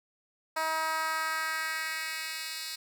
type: tone with high-pass filter sweep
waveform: 10% pulse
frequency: 318.4 Hz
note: D#4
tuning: 40 cents sharp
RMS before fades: -33 dBFS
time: 0.56-2.76 s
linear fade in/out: 10 ms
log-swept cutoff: 790 to 3600 Hz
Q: 1.6
effects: none